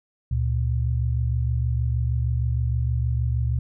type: tone pair together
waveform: sine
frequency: 71.7 / 118.12 Hz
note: D2 / A#2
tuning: -41 / +23 cents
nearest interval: major sixth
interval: 864 cents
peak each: -23 dBFS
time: 0.31-3.59 s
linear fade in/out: 5 ms
effects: none